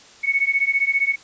sine beating tone pair, 2207 / 2222 Hz, C#7 / C#7, -8 / +4 cents, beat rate 15 Hz, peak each -20 dBFS, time 0.23-1.16 s, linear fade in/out 20 ms, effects white hiss -47 dBFS RMS until 1.23 s + resampled to 16000 Hz

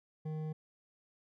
sine tone with hard clipping, 155.56 Hz, D#3, in tune, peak -38 dBFS, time 0.25-0.53 s, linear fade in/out 10 ms, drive 9 dB, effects none

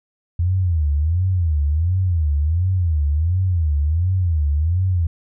sine tone with vibrato, 82.41 Hz, E2, in tune, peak -15 dBFS, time 0.39-5.07 s, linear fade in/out 5 ms, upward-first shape sine, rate 1.4 Hz, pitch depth 230 cents each way, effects none

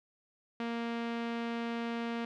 sawtooth tone with low-pass filter, 233.1 Hz, A#3, in tune, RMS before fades -36 dBFS, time 0.6-2.25 s, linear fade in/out 2 ms, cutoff 3000 Hz, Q 1.1, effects none

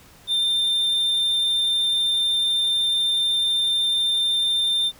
triangle tone, 3594 Hz, A7, 36 cents sharp, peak -17 dBFS, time 0.27-4.92 s, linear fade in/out 50 ms, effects pink hiss -50 dBFS RMS until 4.99 s

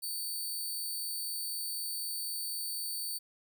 10% pulse tone, 4544 Hz, C#8, 42 cents sharp, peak -28 dBFS, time 0.02-3.19 s, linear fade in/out 20 ms, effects none

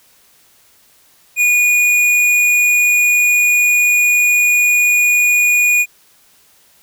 triangle tone with hard clipping, 2451 Hz, D#7, 27 cents flat, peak -11 dBFS, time 1.36-5.86 s, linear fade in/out 50 ms, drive 15 dB, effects white hiss -51 dBFS RMS until 6.82 s

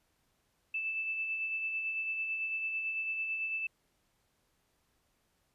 sine tone with tremolo, 2637 Hz, E7, in tune, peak -31 dBFS, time 0.74-3.67 s, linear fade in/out 5 ms, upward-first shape sine, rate 9 Hz, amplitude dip 35%, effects pink hiss -75 dBFS RMS until 5.54 s + resampled to 32000 Hz

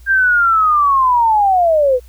sine linear sweep, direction down, 1603 to 482.6 Hz, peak -9 dBFS, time 0.06-2 s, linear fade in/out 50 ms, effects added 60 Hz sine -37 dBFS peak until 2.08 s + white hiss -52 dBFS RMS until 2.08 s

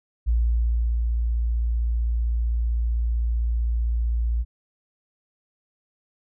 sine tone with ADSR envelope, 57.8 Hz, A#1, 14 cents flat, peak -17 dBFS, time 0.26-4.45 s, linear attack 26 ms, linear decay 710 ms, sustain -3 dB, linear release 42 ms, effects none

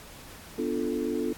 sine chord, B half-diminished seventh, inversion none, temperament equal, 246.9 / 293.7 / 349.2 / 440 Hz, B3 / D4 / F4 / A4, 0 / 0 / 0 / 0 cents, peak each -32 dBFS, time 0.58-1.33 s, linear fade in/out 5 ms, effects pink hiss -47 dBFS RMS until 1.37 s + AAC 64 kbps

